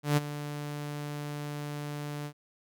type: tone with ADSR envelope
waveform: sawtooth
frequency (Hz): 146.83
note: D3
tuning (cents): 0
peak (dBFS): -17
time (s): 0.03-2.33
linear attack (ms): 140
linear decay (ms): 23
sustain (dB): -14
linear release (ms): 74
effects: none